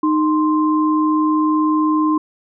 sine tone pair together, 308.7 / 1046.5 Hz, D#4 / C6, -14 / 0 cents, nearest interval octave + major sixth, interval 2114 cents, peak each -14 / -19 dBFS, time 0.03-2.18 s, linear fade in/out 5 ms, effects none

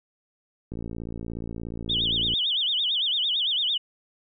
click train, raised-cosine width 3 ms, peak -22 dBFS, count 93, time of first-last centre 0.72-2.337 s, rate 56.9 Hz
sine tone with vibrato, 3296 Hz, G#7, 14 cents flat, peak -22 dBFS, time 1.89-3.78 s, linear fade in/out 10 ms, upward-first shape sine, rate 8.9 Hz, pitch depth 210 cents each way
effects none

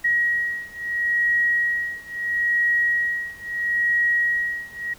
sine beating tone pair, 1900 / 1900.75 Hz, A#6 / A#6, +33 / +33 cents, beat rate 0.75 Hz, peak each -22 / -23 dBFS, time 0.04-4.94 s, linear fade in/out 10 ms, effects pink hiss -49 dBFS RMS until 4.98 s

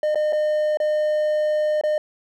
triangle tone with dropouts, 608 Hz, D#5, 40 cents flat, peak -16 dBFS, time 0.03-1.98 s, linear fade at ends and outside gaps 2 ms, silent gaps 0.147-0.156 / 0.325-0.33 / 0.772-0.801 / 1.812-1.836 s, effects none

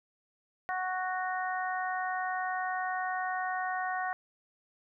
harmonic tone, 370 Hz, F#4, in tune, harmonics 2 / 3 / 4 / 5, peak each -33 / -38 / -38 / -38 dBFS, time 0.69-4.13 s, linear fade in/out 0 ms, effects none

